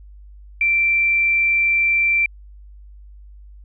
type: tone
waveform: sine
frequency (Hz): 2349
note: D7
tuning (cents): 0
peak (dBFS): -14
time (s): 0.61-2.26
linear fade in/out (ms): 2
effects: added 50 Hz sine -39 dBFS peak until 3.64 s